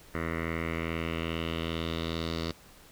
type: tone with low-pass filter sweep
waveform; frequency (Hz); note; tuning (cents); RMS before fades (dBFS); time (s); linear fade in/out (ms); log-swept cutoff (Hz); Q
10% pulse; 82.41; E2; 0; -33; 0.14-2.52; 10; 1800 to 4500; 3.5
effects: pink hiss -55 dBFS RMS until 2.91 s